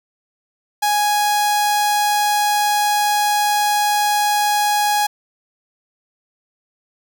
sawtooth tone with notch filter, 830.6 Hz, G#5, in tune, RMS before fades -17 dBFS, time 0.82-5.07 s, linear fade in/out 10 ms, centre 2100 Hz, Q 1.7, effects none

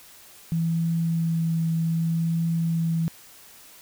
sine tone with vibrato, 164.81 Hz, E3, in tune, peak -21 dBFS, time 0.52-3.08 s, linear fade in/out 0 ms, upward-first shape triangle, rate 0.64 Hz, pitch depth 14 cents each way, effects white hiss -49 dBFS RMS until 3.81 s

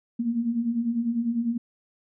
sine beating tone pair, 225.4 / 235.4 Hz, A3 / A#3, +42 / +17 cents, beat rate 10 Hz, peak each -30 / -24 dBFS, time 0.19-1.58 s, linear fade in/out 10 ms, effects none

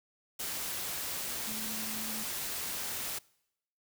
sine tone in noise, 218.5 Hz, A3, 12 cents flat, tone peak -43 dBFS, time 1.47-2.24 s, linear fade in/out 10 ms, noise white, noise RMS -37 dBFS, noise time 0.39-3.19 s, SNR -9 dB, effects noise-tail reverb RT60 0.8 s tail -24 dB re dry

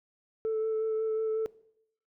sine tone with vibrato, 440 Hz, A4, in tune, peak -25 dBFS, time 0.45-1.46 s, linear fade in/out 0 ms, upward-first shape sine, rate 5.5 Hz, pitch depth 13 cents each way, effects noise-tail reverb RT60 0.7 s tail -20 dB re dry + tanh soft clip ceiling -25 dBFS

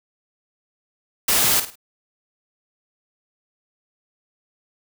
white noise with echo, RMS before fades -18 dBFS, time 1.28-1.6 s, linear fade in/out 5 ms, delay 52 ms, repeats 3, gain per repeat -10 dB, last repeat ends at 1.756 s, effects none

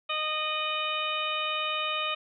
harmonic tone with a mistuned harmonic, 617 Hz, D#5, 15 cents flat, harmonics 1 / 2 / 3 / 4 / 5 / 6, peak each -37 / -32 / -43 / -33 / -34 / -36 dBFS, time 0.09-2.15 s, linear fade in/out 10 ms, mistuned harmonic 5, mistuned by -41 cents, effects none

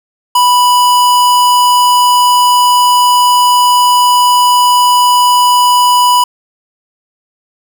square tone, 986 Hz, B5, 3 cents flat, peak -6 dBFS, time 0.35-6.24 s, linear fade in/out 5 ms, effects none

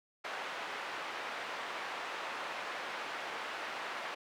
pink band-pass noise, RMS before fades -41 dBFS, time 0.24-4.15 s, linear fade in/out 10 ms, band 720 to 2500 Hz, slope 12 dB/octave, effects none

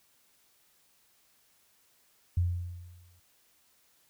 sine tone with exponential decay, 87.9 Hz, F2, 12 cents sharp, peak -22 dBFS, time 2.37-3.2 s, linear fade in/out 5 ms, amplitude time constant 180 ms, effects white hiss -67 dBFS RMS until 4.09 s

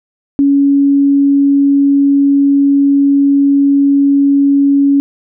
sine tone, 280 Hz, C#4, 18 cents sharp, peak -6 dBFS, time 0.39-5 s, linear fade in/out 0 ms, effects none

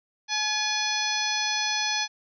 harmonic tone with a mistuned harmonic, 851 Hz, G#5, 42 cents sharp, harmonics 1 / 2 / 3 / 4 / 5 / 6 / 7, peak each -32 / -32 / -32 / -32 / -32 / -32 / -32 dBFS, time 0.28-2.08 s, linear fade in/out 50 ms, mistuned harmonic 3, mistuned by -72 cents, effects none

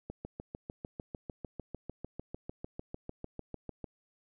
click train, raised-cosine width 2 ms, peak -26 dBFS, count 26, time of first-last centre 0.1-3.843 s, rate 6.68 Hz, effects none

